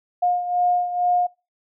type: beating tone pair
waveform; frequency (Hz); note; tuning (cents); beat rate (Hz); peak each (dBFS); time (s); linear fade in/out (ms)
sine; 713 / 715.2; F5 / F5; +36 / +41; 2.2; -19 / -25; 0.22-1.27; 10
effects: noise-tail reverb RT60 0.3 s tail -25 dB re dry